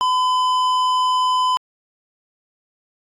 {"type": "tone with tanh clipping", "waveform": "sine", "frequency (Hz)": 1011, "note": "B5", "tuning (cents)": 40, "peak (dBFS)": -17, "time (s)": [0.01, 1.57], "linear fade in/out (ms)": 0, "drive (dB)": 12, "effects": ["AAC 64 kbps"]}